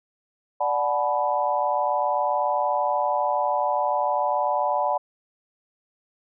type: chord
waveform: sine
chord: B minor seventh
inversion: first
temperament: equal with one note detuned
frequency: 587.3 / 740 / 860.4 / 987.8 Hz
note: D5 / F#5 / A5 / B5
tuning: 0 / 0 / -39 / 0 cents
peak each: -26 dBFS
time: 0.6-4.98 s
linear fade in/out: 10 ms
effects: none